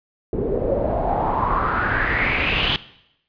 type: noise with low-pass filter sweep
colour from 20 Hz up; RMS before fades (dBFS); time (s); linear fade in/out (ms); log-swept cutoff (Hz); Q
pink; -21; 0.33-2.76; 0; 390 to 3300; 5.9
effects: noise-tail reverb RT60 0.8 s tail -18 dB re dry + resampled to 11025 Hz